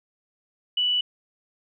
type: tone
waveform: sine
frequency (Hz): 2960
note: F#7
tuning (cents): 0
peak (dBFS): -20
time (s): 0.77-1.01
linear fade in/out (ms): 5
effects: none